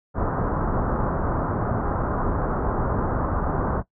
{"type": "low-pass noise", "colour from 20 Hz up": "pink", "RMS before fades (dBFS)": -24, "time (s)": [0.14, 3.83], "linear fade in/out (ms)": 50, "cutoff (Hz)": 1400, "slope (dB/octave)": 48, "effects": ["noise-tail reverb RT60 0.1 s tail -17 dB re dry"]}